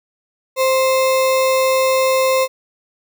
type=tone with sample-and-hold; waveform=sine; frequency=524 Hz; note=C5; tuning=2 cents sharp; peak=-12 dBFS; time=0.56-2.48 s; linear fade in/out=50 ms; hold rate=1575 Hz; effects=none